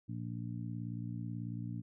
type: harmonic tone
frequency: 58.27 Hz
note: A#1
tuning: in tune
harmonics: 2 / 3 / 4 / 5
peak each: -40 / -44 / -46 / -48 dBFS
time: 0.08-1.82 s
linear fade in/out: 20 ms
effects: none